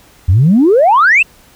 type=exponential sweep; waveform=sine; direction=up; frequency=80.9 to 2788 Hz; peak=-4 dBFS; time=0.28-1.23 s; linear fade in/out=10 ms; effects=tanh soft clip ceiling -1 dBFS + pink hiss -45 dBFS RMS until 1.55 s